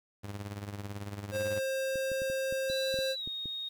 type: tone with tremolo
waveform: sawtooth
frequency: 101.4 Hz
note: G#2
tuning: 41 cents flat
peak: -31 dBFS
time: 0.23-1.6 s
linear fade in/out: 20 ms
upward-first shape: triangle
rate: 18 Hz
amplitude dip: 75%
type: tone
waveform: square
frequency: 532 Hz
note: C5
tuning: 29 cents sharp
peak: -31 dBFS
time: 1.31-3.16 s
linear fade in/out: 50 ms
type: clicks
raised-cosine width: 3 ms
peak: -31 dBFS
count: 10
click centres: 1.957 / 2.117 / 2.219 / 2.3 / 2.525 / 2.7 / 2.942 / 2.989 / 3.275 / 3.457 s
type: tone with pitch glide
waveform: sine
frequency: 3951 to 3729 Hz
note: B7 to A#7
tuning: 0 to 0 cents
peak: -35 dBFS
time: 2.69-3.69 s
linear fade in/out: 10 ms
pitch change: -100 cents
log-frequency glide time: 3.16-3.25 s
effects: 10-bit